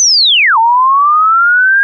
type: linear two-way sweep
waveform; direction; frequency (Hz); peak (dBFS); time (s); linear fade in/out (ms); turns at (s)
sine; down then up; 6260 to 884 to 1629; -5; 0-1.83; 0; 0.58
effects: none